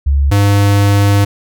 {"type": "tone pair in turn", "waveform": ["sine", "square"], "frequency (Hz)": [70, 100.86], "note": ["C#2", "G2"], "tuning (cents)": [18, 50], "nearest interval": "tritone", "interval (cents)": 632, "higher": "second", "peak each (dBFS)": -8, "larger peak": "neither", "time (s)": [[0.06, 0.31], [0.31, 1.25]], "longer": "second", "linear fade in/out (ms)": 10, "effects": []}